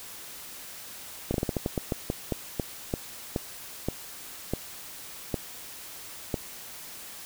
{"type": "slowing click train", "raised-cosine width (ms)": 2, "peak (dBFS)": -13, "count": 18, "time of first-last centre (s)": [1.31, 6.342], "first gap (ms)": 32, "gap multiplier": 1.24, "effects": ["white hiss -43 dBFS RMS until 7.25 s"]}